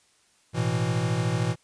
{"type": "chord", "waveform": "square", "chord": "A suspended second", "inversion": "none", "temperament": "equal", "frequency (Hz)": [110, 123.47, 164.81], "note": ["A2", "B2", "E3"], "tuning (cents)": [0, 0, 0], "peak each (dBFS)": [-29, -28, -29], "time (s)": [0.53, 1.56], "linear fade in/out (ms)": 50, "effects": ["white hiss -63 dBFS RMS until 1.63 s", "resampled to 22050 Hz"]}